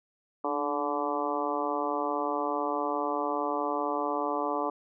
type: harmonic tone with a mistuned harmonic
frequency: 144.7 Hz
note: D3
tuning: 25 cents flat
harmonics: 2 / 3 / 4 / 5 / 6 / 7 / 8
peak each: -35 / -35 / -35 / -35 / -35 / -35 / -35 dBFS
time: 0.44-4.7 s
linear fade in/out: 5 ms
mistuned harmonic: 2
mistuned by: +52 cents
effects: none